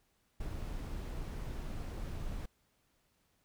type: noise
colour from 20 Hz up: brown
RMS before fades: -40 dBFS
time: 0.4-2.46 s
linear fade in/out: 5 ms
effects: pink hiss -75 dBFS RMS until 3.44 s